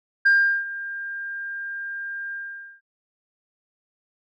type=tone with ADSR envelope; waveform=sine; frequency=1600 Hz; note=G6; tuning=35 cents sharp; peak=-11 dBFS; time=0.25-2.81 s; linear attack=13 ms; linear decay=380 ms; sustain=-18 dB; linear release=480 ms; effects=noise-tail reverb RT60 0.1 s tail -26 dB re dry + tanh soft clip ceiling -11 dBFS